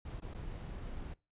brown noise with dropouts, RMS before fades -43 dBFS, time 0.05-1.14 s, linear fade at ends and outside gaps 5 ms, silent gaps 0.202-0.22 / 0.338-0.346 s, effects noise-tail reverb RT60 0.3 s tail -23 dB re dry + resampled to 8000 Hz

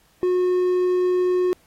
triangle tone, 362.9 Hz, F#4, 34 cents flat, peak -15 dBFS, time 0.23-1.53 s, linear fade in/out 0 ms, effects pink hiss -59 dBFS RMS until 1.66 s + AAC 48 kbps

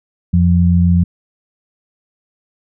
sine tone pair together, 87.31 / 174.62 Hz, F2 / F3, 0 / 0 cents, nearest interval octave, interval 1200 cents, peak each -11 dBFS, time 0.33-1.04 s, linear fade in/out 10 ms, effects none

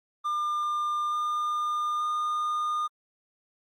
triangle tone with pitch steps, 1200 / 1209 / 1218.2 Hz, D6 / D6 / D#6, +37 / +50 / -37 cents, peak -24 dBFS, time 0.24-2.88 s, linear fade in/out 20 ms, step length 880 ms, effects Opus 24 kbps

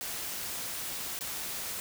white noise with dropouts, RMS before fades -37 dBFS, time 0.01-1.8 s, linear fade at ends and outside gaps 0 ms, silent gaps 1.19-1.209 s, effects none

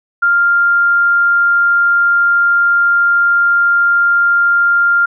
sine tone, 1396.9 Hz, F6, in tune, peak -8 dBFS, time 0.22-5.06 s, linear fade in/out 10 ms, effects none

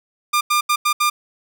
sawtooth tone bursts at uneven times, 1200 Hz, D6, 37 cents sharp, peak -11 dBFS, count 5, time 0.33-0.41 / 0.5-0.61 / 0.69-0.76 / 0.85-0.93 / 1-1.1 s, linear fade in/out 10 ms, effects none

